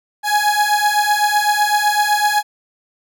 30% pulse beating tone pair, 831 / 838.9 Hz, G#5 / G#5, +1 / +17 cents, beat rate 7.9 Hz, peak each -14 dBFS, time 0.23-2.43 s, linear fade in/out 50 ms, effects none

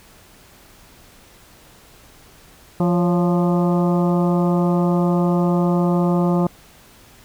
harmonic tone with a mistuned harmonic, 174.61 Hz, F3, in tune, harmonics 1 / 2 / 3 / 4 / 5 / 6 / 7, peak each -16 / -22 / -26 / -28 / -30 / -32 / -33 dBFS, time 2.8-6.47 s, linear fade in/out 2 ms, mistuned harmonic 3, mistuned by +69 cents, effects pink hiss -48 dBFS RMS until 7.24 s

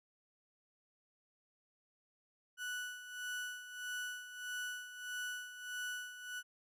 35% pulse tone with tremolo, 1480 Hz, F#6, in tune, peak -37 dBFS, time 2.57-6.43 s, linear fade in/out 50 ms, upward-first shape sine, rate 1.6 Hz, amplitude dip 70%, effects resampled to 32000 Hz

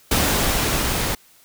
pink noise with level ramp, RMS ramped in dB -18 to -23 dBFS, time 0.11-1.15 s, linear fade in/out 5 ms, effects white hiss -53 dBFS RMS until 1.44 s

